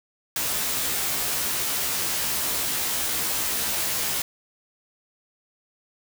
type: noise with comb filter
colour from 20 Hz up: white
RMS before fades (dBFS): -26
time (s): 0.36-4.22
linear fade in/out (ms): 2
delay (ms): 15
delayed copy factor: +0.9
effects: none